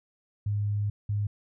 sine tone pair in turn, 103.2 / 103.2 Hz, G#2 / G#2, -10 / -10 cents, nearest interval unison, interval 0 cents, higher neither, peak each -25 dBFS, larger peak neither, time 0.46-0.9 / 1.09-1.27 s, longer first, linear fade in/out 5 ms, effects none

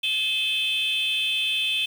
sine tone cluster, 2589 / 3136 / 3481 Hz, E7 / G7 / A7, -32 / 0 / -19 cents, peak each -25 dBFS, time 0.03-1.86 s, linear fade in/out 10 ms, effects tanh soft clip ceiling -17 dBFS + 7-bit

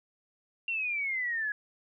sine exponential sweep, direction down, 2768 to 1663 Hz, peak -29 dBFS, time 0.68-1.52 s, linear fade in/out 2 ms, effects none

